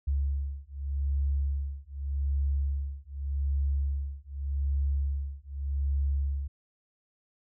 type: beating tone pair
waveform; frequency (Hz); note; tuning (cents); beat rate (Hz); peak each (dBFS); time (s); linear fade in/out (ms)
sine; 69.3 / 70.14; C#2 / C#2; 0 / +21; 0.84; -30; 0.07-6.48; 10
effects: none